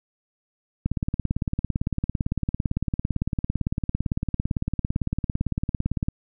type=click train; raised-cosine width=5 ms; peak=-11 dBFS; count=94; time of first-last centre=0.86-6.085 s; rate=17.8 Hz; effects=none